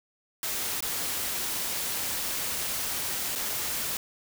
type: noise with dropouts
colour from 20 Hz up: white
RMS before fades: -31 dBFS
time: 0.43-3.97 s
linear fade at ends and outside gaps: 1 ms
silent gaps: 0.806-0.824 / 3.353-3.358 s
effects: none